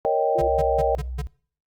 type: chord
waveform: sine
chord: Eb dominant seventh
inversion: second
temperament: equal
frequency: 466.2 / 554.4 / 622.3 / 784 Hz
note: Bb4 / Db5 / Eb5 / G5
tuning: 0 / 0 / 0 / 0 cents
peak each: -24 dBFS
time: 0.05-0.95 s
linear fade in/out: 0 ms
type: tone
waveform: sine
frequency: 349.2 Hz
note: F4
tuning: in tune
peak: -29 dBFS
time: 0.35-0.48 s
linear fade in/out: 10 ms
type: tone bursts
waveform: square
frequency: 144.3 Hz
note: D3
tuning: 30 cents flat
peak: -27 dBFS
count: 5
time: 0.38-1.22 s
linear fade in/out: 10 ms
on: 40 ms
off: 160 ms
type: tone with pitch glide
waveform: sine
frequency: 65.41 to 62.67 Hz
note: C2 to B1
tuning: 0 to +26 cents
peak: -28 dBFS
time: 0.41-1.27 s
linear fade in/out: 0 ms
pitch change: -74 cents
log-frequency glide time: 0.54-0.77 s
effects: noise-tail reverb RT60 0.5 s tail -24 dB re dry + Opus 48 kbps